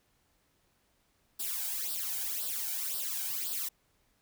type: noise with flanger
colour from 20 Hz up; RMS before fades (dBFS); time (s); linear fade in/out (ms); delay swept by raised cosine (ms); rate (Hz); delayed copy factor
blue; -35; 1.39-3.69; 10; 0.22 to 1.32; 1.9; +0.75
effects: pink hiss -72 dBFS RMS until 4.21 s